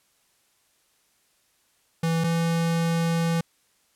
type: tone pair in turn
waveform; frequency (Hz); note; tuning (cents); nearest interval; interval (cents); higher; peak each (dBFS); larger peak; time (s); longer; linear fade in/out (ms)
square; 164.81 / 166.63; E3 / E3; 0 / +19; unison; 19; second; -22; neither; 2.03-2.24 / 2.24-3.41; second; 5
effects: white hiss -66 dBFS RMS until 3.95 s + low-pass 12000 Hz 12 dB/octave